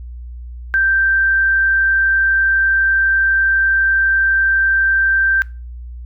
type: tone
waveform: sine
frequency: 1568 Hz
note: G6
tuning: in tune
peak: -11 dBFS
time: 0.74-5.42 s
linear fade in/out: 0 ms
effects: noise-tail reverb RT60 0.3 s tail -21 dB re dry + added 60 Hz sine -28 dBFS peak until 6.05 s